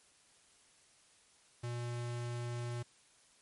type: tone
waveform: square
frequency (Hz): 120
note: B2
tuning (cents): -49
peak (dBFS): -38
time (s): 1.63-2.83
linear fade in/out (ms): 10
effects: white hiss -66 dBFS RMS until 3.41 s + MP3 48 kbps